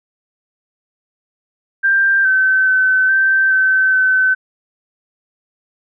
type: tone with pitch steps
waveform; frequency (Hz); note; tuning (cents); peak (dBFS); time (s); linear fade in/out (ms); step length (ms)
sine; 1583 / 1534 / 1523 / 1556 / 1535 / 1523; G6 / G6 / F#6 / G6 / G6 / F#6; +17 / -38 / +50 / -13 / -37 / +50; -10; 1.83-4.35; 20; 420
effects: none